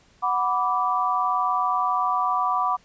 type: chord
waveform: sine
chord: B minor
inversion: second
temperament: equal with one note detuned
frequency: 740 / 987.8 / 1167.2 Hz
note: F#5 / B5 / D6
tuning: 0 / 0 / -11 cents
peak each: -26 / -25 / -23 dBFS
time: 0.22-2.77 s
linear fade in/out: 20 ms
effects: pink hiss -58 dBFS RMS until 2.84 s + resampled to 16000 Hz